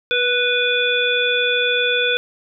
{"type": "harmonic tone with a mistuned harmonic", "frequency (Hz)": 493.9, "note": "B4", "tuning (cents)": 0, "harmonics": [1, 3, 5, 7], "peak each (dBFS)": [-21, -21, -21, -21], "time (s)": [0.11, 2.17], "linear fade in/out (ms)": 0, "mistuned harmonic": 1, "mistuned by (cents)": -17, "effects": []}